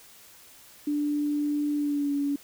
sine tone with pitch glide, 293.7 to 284.2 Hz, D4 to C#4, 0 to +43 cents, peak -24 dBFS, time 0.87-2.36 s, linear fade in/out 5 ms, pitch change -57 cents, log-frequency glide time 1.76-2.13 s, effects white hiss -52 dBFS RMS until 2.43 s

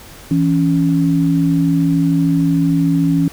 sine tone pair together, 165.25 / 278.5 Hz, E3 / C#4, +5 / +8 cents, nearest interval major sixth, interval 903 cents, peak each -14 dBFS, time 0.31-3.28 s, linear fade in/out 2 ms, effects pink hiss -38 dBFS RMS until 3.32 s

